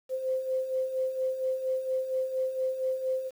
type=beating tone pair; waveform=sine; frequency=517 / 521.3 Hz; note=C5 / C5; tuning=-21 / -6 cents; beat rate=4.3 Hz; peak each=-35 / -28 dBFS; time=0.09-3.31 s; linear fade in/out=50 ms; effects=9-bit